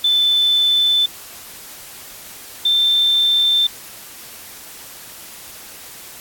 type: tone pair in turn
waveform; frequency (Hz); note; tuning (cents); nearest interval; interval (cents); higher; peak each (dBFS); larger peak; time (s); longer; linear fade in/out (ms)
sine; 3520 / 3563; A7 / A7; 0 / +21; unison; 21; second; -12; neither; 0.04-1.06 / 2.65-3.67; neither; 5
effects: white hiss -37 dBFS RMS until 6.2 s + AAC 64 kbps